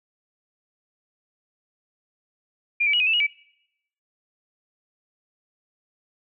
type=tone with pitch steps; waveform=sine; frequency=2401 / 2302 / 2907 / 2507 / 2648 / 2892 / 2302 Hz; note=D7 / D7 / F#7 / D#7 / E7 / F#7 / D7; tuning=+38 / -35 / -31 / +12 / +7 / -40 / -35 cents; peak=-18 dBFS; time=2.8-3.269 s; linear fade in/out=10 ms; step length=67 ms; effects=noise-tail reverb RT60 0.8 s tail -23 dB re dry